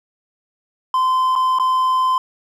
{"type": "tone with dropouts", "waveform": "triangle", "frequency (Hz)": 1031, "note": "C6", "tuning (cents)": -26, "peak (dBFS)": -12, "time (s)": [0.94, 2.18], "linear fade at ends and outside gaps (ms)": 2, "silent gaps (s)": [[1.354, 1.36], [1.587, 1.597]], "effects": []}